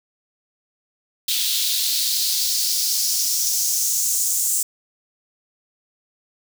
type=noise with high-pass filter sweep; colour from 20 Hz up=white; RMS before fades=-21 dBFS; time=1.28-4.63 s; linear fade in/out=5 ms; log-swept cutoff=3500 to 7500 Hz; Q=2.9; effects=none